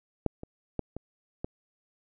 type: clicks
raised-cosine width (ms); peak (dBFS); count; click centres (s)
2; -12 / -26 / -16 / -23 / -19; 5; 0.263 / 0.434 / 0.793 / 0.966 / 1.445
effects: none